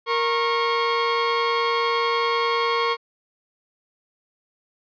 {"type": "tone pair together", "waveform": "sawtooth", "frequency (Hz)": [466.2, 1091.3], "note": ["A#4", "C#6"], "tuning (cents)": [0, -27], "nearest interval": "octave + minor third", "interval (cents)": 1473, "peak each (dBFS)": [-19, -18], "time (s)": [0.06, 2.97], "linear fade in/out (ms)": 50, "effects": ["resampled to 11025 Hz"]}